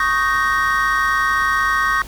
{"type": "chord", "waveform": "triangle", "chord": "Eb dominant seventh", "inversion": "third", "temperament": "equal with one note detuned", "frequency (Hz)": [1108.7, 1244.5, 1547.3, 1864.7], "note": ["Db6", "Eb6", "G6", "Bb6"], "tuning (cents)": [0, 0, -23, 0], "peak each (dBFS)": [-18, -20, -20, -18], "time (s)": [0, 2.02], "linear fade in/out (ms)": 2, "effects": ["added 52 Hz sine -35 dBFS peak until 2.07 s", "pink hiss -39 dBFS RMS until 2.07 s"]}